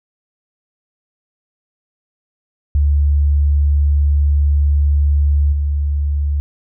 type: tone with level steps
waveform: sine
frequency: 72.3 Hz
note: D2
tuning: 27 cents flat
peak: -10 / -14 dBFS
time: 2.75-6.4 s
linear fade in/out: 0 ms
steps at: 5.52 s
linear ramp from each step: 10 ms
effects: none